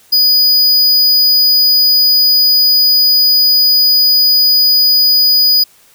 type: tone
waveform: square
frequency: 4950 Hz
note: D#8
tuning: 10 cents flat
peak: -7 dBFS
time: 0.12-5.64 s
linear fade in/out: 10 ms
effects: white hiss -47 dBFS RMS until 5.94 s